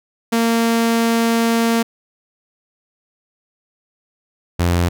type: tone pair in turn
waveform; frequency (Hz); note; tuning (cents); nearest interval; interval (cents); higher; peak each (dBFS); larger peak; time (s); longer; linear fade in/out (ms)
sawtooth; 230 / 86.95; A#3 / F2; -23 / -7; octave + perfect fourth; 1684; first; -10; neither; 0.32-1.83 / 4.59-4.89; first; 10
effects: none